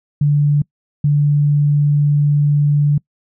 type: tone bursts at uneven times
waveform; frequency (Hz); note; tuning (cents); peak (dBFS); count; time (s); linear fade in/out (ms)
sine; 146; D3; -10; -10; 2; 0.21-0.62 / 1.04-2.98; 5
effects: noise-tail reverb RT60 0.1 s tail -25 dB re dry